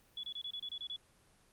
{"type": "tone bursts", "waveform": "sine", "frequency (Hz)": 3403, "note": "G#7", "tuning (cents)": 41, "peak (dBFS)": -39, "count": 9, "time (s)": [0.17, 0.961], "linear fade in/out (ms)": 2, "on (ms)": 63, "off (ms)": 28, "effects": ["pink hiss -67 dBFS RMS until 1.52 s", "Opus 24 kbps"]}